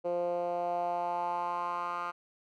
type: tone with band-pass filter sweep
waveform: 10% pulse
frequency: 174.61 Hz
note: F3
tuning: in tune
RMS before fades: -33 dBFS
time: 0.04-2.12 s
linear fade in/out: 20 ms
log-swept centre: 490 to 1300 Hz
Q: 4
effects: none